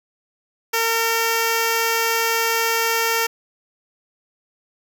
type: tone with notch filter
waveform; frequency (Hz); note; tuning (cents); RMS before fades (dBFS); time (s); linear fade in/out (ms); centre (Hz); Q
5% pulse; 456.3; A#4; -37; -20; 0.73-3.27; 10; 3900; 1.5
effects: none